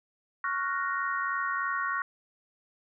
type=chord; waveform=sine; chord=Gb major seventh; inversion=second; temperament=equal; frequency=1108.7 / 1396.9 / 1480 / 1864.7 Hz; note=Db6 / F6 / Gb6 / Bb6; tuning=0 / 0 / 0 / 0 cents; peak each=-31 / -35 / -35 / -34 dBFS; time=0.44-2.02 s; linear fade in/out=2 ms; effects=none